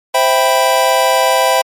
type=chord; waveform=square; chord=C major seventh; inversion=none; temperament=equal; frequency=523.3 / 659.3 / 784 / 987.8 Hz; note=C5 / E5 / G5 / B5; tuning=0 / 0 / 0 / 0 cents; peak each=-16 dBFS; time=0.14-1.62 s; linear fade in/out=10 ms; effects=MP3 64 kbps